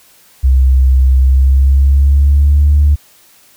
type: tone with pitch glide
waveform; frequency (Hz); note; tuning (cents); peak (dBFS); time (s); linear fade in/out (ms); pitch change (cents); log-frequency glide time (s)
sine; 65.41 to 73; C2 to D2; 0 to -10; -4; 0.43-2.96; 20; +190; 1.19-2.68
effects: tanh soft clip ceiling -1 dBFS + white hiss -46 dBFS RMS until 3.56 s